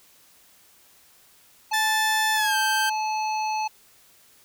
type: harmonic tone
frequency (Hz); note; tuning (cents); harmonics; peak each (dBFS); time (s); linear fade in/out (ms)
864; A5; -32; 1 / 3 / 5 / 7; -24 / -34 / -38 / -41; 1.71-3.68; 10
type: tone with pitch glide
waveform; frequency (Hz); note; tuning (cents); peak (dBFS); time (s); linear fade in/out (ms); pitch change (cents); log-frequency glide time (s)
sawtooth; 1760 to 1568; A6 to G6; 0 to 0; -19; 1.73-2.9; 10; -200; 2.35-2.56
effects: white hiss -56 dBFS RMS until 4.44 s